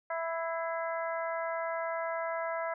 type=harmonic tone with a mistuned harmonic; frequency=330.1 Hz; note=E4; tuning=2 cents sharp; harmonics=2 / 3 / 4 / 5 / 6; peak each=-34 / -38 / -40 / -42 / -44 dBFS; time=0.1-2.74 s; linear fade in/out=5 ms; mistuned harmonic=6; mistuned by=+48 cents; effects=none